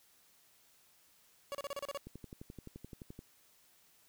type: tone bursts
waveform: 30% pulse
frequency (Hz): 564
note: C#5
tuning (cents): +30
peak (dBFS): -35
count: 8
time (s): 1.52-1.974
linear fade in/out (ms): 0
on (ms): 27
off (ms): 34
type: click train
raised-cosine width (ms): 3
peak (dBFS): -34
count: 14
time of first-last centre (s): 2.07-3.191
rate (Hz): 11.6
effects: white hiss -67 dBFS RMS until 4.08 s